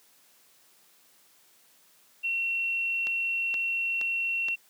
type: tone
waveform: sine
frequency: 2723 Hz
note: F7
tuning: 44 cents flat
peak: -26 dBFS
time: 2.23-4.56 s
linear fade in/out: 20 ms
type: click train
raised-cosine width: 0.2 ms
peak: -21 dBFS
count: 4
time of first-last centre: 3.07-4.485 s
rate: 2.12 Hz
effects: white hiss -61 dBFS RMS until 4.69 s + high-pass 150 Hz 12 dB/octave